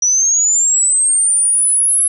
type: linear sweep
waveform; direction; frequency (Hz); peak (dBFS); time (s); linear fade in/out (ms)
sine; up; 5820 to 11010; -10; 0.02-2.08; 5
effects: none